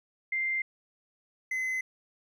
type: tone pair in turn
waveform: sine / triangle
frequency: 2093 / 2042 Hz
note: C7 / C7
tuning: 0 / -43 cents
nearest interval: unison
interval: 43 cents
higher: first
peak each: -27 dBFS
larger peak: neither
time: 0.32-0.62 / 1.51-1.81 s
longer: neither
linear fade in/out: 5 ms
effects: none